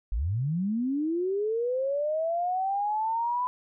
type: linear sweep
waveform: sine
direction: up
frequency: 44.12 to 1003 Hz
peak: -25 dBFS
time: 0.12-3.47 s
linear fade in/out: 0 ms
effects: none